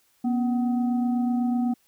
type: tone with frequency modulation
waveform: sine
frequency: 241 Hz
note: B3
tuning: 42 cents flat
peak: -21 dBFS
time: 0.24-1.74 s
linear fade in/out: 10 ms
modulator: 510 Hz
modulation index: 0.46
effects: white hiss -65 dBFS RMS until 1.87 s